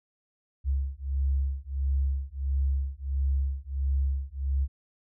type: beating tone pair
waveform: sine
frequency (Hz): 67.5 / 69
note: C#2 / C#2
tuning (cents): -45 / -7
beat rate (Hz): 1.5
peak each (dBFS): -28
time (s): 0.64-4.68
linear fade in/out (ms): 50
effects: none